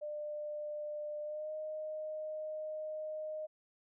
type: tone with pitch glide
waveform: sine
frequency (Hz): 598 to 618.4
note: D5 to D#5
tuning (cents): +31 to -11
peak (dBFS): -38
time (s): 0.01-3.47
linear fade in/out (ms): 20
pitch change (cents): +58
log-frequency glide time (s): 1.22-1.52
effects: none